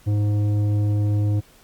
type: tone with tanh clipping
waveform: sine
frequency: 103.83 Hz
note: G#2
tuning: in tune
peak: -19 dBFS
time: 0.06-1.41 s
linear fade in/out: 20 ms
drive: 10 dB
effects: pink hiss -53 dBFS RMS until 1.63 s + Opus 48 kbps